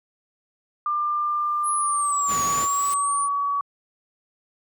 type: tone with pitch glide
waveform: sine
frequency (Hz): 1194 to 1134.2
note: D6 to C#6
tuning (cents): +28 to +39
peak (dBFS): -21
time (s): 0.86-3.61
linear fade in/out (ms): 2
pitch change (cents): -89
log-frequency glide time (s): 1.65-2.43
type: noise with exponential growth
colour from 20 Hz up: white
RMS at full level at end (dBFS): -35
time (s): 1-2.94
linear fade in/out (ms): 2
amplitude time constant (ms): 420
type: exponential two-way sweep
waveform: sine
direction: down then up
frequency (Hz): 10960 to 6645 to 9350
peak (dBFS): -26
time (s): 1.63-3.29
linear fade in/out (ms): 50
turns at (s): 2.43
type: noise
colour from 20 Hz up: pink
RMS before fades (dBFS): -31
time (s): 2.27-2.68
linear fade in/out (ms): 50
effects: high-pass 100 Hz 12 dB/octave